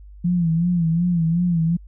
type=tone with vibrato; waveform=sine; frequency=170 Hz; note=F3; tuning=46 cents flat; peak=-16 dBFS; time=0.24-1.77 s; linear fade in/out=10 ms; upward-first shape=sine; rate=2.7 Hz; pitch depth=85 cents each way; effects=added 50 Hz sine -39 dBFS peak until 1.87 s